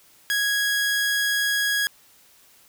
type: tone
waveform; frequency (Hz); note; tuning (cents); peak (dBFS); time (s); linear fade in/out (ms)
sawtooth; 1657; G#6; -4; -17; 0.3-1.87; 0
effects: white hiss -55 dBFS RMS until 2.68 s